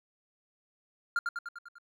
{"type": "tone with echo", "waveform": "triangle", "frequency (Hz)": 1400, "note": "F6", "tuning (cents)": 4, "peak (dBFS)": -23, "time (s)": [1.16, 1.19], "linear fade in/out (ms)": 2, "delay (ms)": 99, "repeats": 6, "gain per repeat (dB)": -4, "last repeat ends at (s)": 1.784, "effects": []}